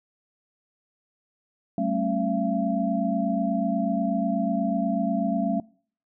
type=tone cluster; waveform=sine; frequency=192.3 / 220.5 / 272.4 / 678 Hz; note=G3 / A3 / C#4 / E5; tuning=-33 / +4 / -30 / +49 cents; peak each=-28 dBFS; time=1.78-5.6 s; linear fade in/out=2 ms; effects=noise-tail reverb RT60 0.5 s tail -24 dB re dry